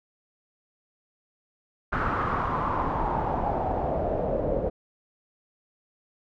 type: noise with low-pass filter sweep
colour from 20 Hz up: pink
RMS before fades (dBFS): -27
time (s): 1.92-4.7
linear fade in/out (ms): 10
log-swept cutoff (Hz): 1400 to 520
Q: 4.3
effects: none